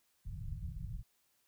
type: low-pass noise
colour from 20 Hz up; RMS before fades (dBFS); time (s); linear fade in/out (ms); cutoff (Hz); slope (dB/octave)
pink; -42; 0.25-1.03; 20; 170; 96
effects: white hiss -75 dBFS RMS until 1.47 s